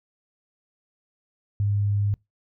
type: tone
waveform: sine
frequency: 101.9 Hz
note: G#2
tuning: 32 cents flat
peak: -20 dBFS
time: 1.6-2.14 s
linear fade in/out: 0 ms
effects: noise-tail reverb RT60 0.2 s tail -25 dB re dry